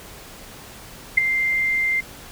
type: tone with ADSR envelope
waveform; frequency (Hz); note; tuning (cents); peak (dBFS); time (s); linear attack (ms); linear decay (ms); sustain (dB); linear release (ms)
sine; 2093; C7; 0; -7; 1.17-2.01; 11; 6; -11; 14
effects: pink hiss -41 dBFS RMS until 2.31 s